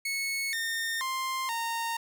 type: tone with pitch steps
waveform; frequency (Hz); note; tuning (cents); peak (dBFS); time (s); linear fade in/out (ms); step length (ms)
sawtooth; 2201 / 1825 / 1050 / 922; C#7 / A#6 / C6 / A#5; -13 / -37 / +6 / -19; -26; 0.05-1.97; 5; 480
effects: none